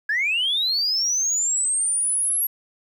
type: linear sweep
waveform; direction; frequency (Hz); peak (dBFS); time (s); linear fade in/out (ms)
sine; up; 1637 to 11490; -18; 0.09-2.47; 5
effects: tanh soft clip ceiling -16 dBFS + 9-bit